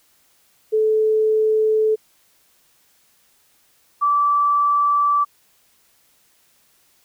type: tone pair in turn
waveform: sine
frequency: 434.7 / 1160.5 Hz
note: A4 / D6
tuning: -21 / -21 cents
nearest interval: octave + perfect fourth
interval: 1700 cents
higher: second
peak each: -14 dBFS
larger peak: neither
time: 0.72-1.96 / 4.01-5.25 s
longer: neither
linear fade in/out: 20 ms
effects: white hiss -59 dBFS RMS until 7.04 s